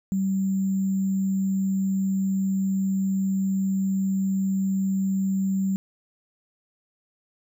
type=tone with sample-and-hold; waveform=sine; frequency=192.5 Hz; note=G3; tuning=31 cents flat; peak=-21 dBFS; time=0.12-5.76 s; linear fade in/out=0 ms; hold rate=7350 Hz; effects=none